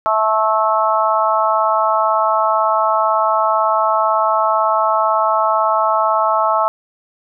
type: harmonic tone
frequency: 218 Hz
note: A3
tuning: 16 cents flat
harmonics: 3 / 4 / 5 / 6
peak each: -18 / -18 / -18 / -18 dBFS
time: 0.06-6.68 s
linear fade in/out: 0 ms
effects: none